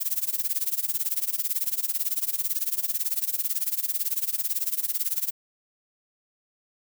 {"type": "noise with tremolo", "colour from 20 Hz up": "violet", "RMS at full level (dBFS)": -24, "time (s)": [0, 5.31], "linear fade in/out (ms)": 20, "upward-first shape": "sine", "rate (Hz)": 18, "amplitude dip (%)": 90, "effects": []}